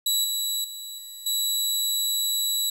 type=tone with level steps; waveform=20% pulse; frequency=3922 Hz; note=B7; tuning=13 cents flat; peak=-15 / -19 / -29 / -32 / -17 dBFS; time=0.06-2.7 s; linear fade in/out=5 ms; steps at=0.24 / 0.64 / 0.98 / 1.26 s; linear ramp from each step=5 ms; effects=9-bit